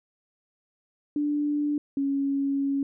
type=tone pair in turn; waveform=sine; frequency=293.7 / 277.2 Hz; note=D4 / C#4; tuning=0 / 0 cents; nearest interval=minor second; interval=100 cents; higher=first; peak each=-23 dBFS; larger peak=neither; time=1.16-1.78 / 1.97-2.83 s; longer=second; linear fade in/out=2 ms; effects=none